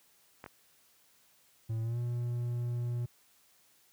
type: clicks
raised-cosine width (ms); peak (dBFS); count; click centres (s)
0.5; -29; 2; 0.441 / 0.462
type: tone with pitch glide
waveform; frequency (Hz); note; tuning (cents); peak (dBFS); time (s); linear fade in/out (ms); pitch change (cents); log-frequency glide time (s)
triangle; 112.4 to 120.47; A2 to B2; +37 to -43; -29; 1.69-3.06; 10; +120; 1.82-1.98
effects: white hiss -66 dBFS RMS until 3.92 s + high-pass 60 Hz 12 dB/octave